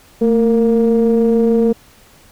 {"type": "ring-modulated tone", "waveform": "triangle", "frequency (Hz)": 118.8, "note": "A#2", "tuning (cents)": 33, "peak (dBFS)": -5, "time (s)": [0.21, 1.73], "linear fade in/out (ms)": 10, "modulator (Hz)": 343, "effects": ["pink hiss -47 dBFS RMS until 2.31 s"]}